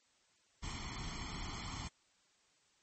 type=noise with comb filter; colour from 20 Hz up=pink; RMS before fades=-43 dBFS; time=0.62-1.89 s; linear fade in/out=20 ms; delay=0.93 ms; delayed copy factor=+0.75; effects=white hiss -72 dBFS RMS until 2.82 s + MP3 32 kbps